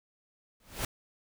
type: noise with exponential growth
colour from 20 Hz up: pink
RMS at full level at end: -29 dBFS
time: 0.6-0.85 s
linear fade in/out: 2 ms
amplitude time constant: 53 ms
effects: none